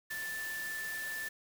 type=tone in noise; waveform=sine; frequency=1760 Hz; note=A6; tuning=in tune; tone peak=-37 dBFS; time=0.1-1.29 s; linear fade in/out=10 ms; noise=white; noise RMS=-45 dBFS; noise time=0.1-1.29 s; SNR=+5 dB; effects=none